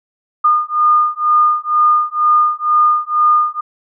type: beating tone pair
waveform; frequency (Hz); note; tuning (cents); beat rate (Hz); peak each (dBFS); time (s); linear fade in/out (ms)
sine; 1217 / 1219.1; D#6 / D#6; -39 / -36; 2.1; -13; 0.44-3.61; 10
effects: none